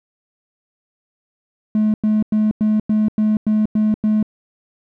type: tone bursts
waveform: triangle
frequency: 214.4 Hz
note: A3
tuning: 45 cents flat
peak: -10 dBFS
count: 9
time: 1.75-4.228 s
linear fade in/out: 2 ms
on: 190 ms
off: 96 ms
effects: tanh soft clip ceiling -8 dBFS